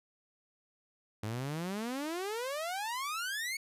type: exponential sweep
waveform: sawtooth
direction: up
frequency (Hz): 102.4 to 2240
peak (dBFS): -31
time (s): 1.23-3.57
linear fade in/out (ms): 5
effects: resampled to 32000 Hz